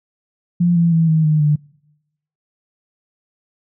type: tone with pitch steps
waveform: sine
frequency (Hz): 174.1 / 168.75 / 163.57 / 158.55 / 153.68 / 148.96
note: F3 / E3 / E3 / D#3 / D#3 / D3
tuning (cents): -5 / +41 / -13 / +33 / -21 / +25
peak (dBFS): -11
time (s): 0.6-1.56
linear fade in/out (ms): 10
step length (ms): 160
effects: noise-tail reverb RT60 0.9 s tail -25 dB re dry